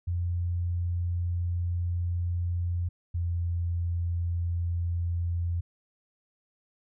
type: tone pair in turn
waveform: sine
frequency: 87.31 / 86.01 Hz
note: F2 / F2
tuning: 0 / -26 cents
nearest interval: unison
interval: 26 cents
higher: first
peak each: -26 dBFS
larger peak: neither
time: 0.07-2.89 / 3.14-5.61 s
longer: first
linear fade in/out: 10 ms
effects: none